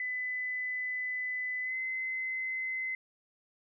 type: tone with pitch glide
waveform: sine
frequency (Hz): 2005 to 2049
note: B6 to C7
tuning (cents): +26 to -37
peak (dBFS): -32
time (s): 0-2.95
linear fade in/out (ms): 2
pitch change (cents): +37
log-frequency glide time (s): 1.62-1.76
effects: none